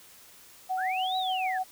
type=tone with tremolo; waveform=sine; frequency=748 Hz; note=F#5; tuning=19 cents sharp; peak=-26 dBFS; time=0.69-1.64 s; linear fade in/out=20 ms; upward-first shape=triangle; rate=6.8 Hz; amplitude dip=30%
type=linear two-way sweep; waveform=sine; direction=up then down; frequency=1318.5 to 3951 to 1578 Hz; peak=-32 dBFS; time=0.77-1.59 s; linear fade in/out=20 ms; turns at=1.17 s
effects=white hiss -53 dBFS RMS until 1.71 s